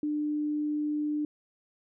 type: tone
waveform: sine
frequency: 298.8 Hz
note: D4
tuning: 30 cents sharp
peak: -27 dBFS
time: 0.03-1.25 s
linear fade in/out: 2 ms
effects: none